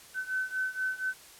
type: beating tone pair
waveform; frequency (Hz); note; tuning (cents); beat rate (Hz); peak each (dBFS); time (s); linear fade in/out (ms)
sine; 1519 / 1523.2; F#6 / F#6; +45 / +50; 4.2; -32 / -34; 0.14-1.14; 50
effects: white hiss -52 dBFS RMS until 1.39 s + low-pass 12000 Hz 12 dB/octave